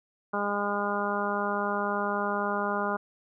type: harmonic tone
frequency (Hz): 203.8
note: G#3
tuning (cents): -32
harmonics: 1 / 2 / 3 / 4 / 5 / 6 / 7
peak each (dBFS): -34 / -34 / -34 / -34 / -34 / -34 / -34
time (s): 0.33-2.97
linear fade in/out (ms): 10
effects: none